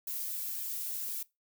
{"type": "noise with flanger", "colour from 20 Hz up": "violet", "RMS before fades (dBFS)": -37, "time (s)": [0.07, 1.23], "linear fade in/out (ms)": 5, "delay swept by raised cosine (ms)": [1.4, 4.5], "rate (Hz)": 1.9, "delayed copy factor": -0.65, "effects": ["noise-tail reverb RT60 0.2 s tail -20 dB re dry"]}